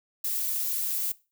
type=noise with amplitude modulation; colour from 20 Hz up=violet; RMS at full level=-27 dBFS; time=0.24-1.12 s; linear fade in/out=5 ms; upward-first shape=sine; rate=294 Hz; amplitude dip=45%; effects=noise-tail reverb RT60 0.3 s tail -20 dB re dry